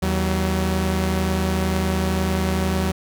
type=tone pair together; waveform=sawtooth; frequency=80 / 188.96 Hz; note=D#2 / F#3; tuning=+49 / +37 cents; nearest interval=octave + minor third; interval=1488 cents; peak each=-18 dBFS; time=0.02-2.92 s; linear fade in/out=10 ms; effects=none